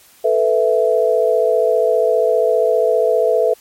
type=chord; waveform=sine; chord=A suspended second; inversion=none; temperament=just; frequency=440 / 495 / 660 Hz; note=A4 / B4 / E5; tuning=0 / +4 / +2 cents; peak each=-16 dBFS; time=0.24-3.54 s; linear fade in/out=10 ms; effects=white hiss -48 dBFS RMS until 3.6 s + MP3 64 kbps